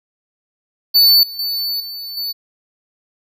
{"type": "tone with level steps", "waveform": "square", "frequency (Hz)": 4498, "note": "C#8", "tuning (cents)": 24, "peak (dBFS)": [-8, -28, -19, -27, -21], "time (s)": [0.94, 2.33], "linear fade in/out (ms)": 20, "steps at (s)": [1.23, 1.39, 1.8, 2.17], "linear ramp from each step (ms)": 2, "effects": []}